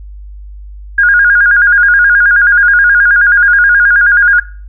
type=tone with vibrato; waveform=sine; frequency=1532 Hz; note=G6; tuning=40 cents flat; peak=-4 dBFS; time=0.98-4.4 s; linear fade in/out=5 ms; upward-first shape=square; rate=9.4 Hz; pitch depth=100 cents each way; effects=noise-tail reverb RT60 0.4 s tail -18 dB re dry + added 50 Hz sine -26 dBFS peak until 4.68 s